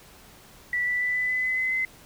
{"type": "tone with pitch steps", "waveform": "sine", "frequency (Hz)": [1960, 1972.5, 1985.1, 1997.7, 2010, 2023, 2036, 2049], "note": ["B6", "B6", "B6", "B6", "B6", "B6", "C7", "C7"], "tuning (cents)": [-14, -3, 8, 19, 30, 41, -48, -37], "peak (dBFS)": -23, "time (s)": [0.73, 1.85], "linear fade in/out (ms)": 2, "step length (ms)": 140, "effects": ["pink hiss -51 dBFS RMS until 2.05 s"]}